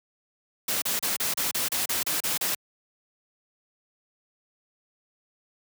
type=noise bursts; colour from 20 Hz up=white; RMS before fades=-27 dBFS; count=11; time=0.68-2.55 s; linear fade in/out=5 ms; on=140 ms; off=33 ms; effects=high-pass 100 Hz 12 dB/octave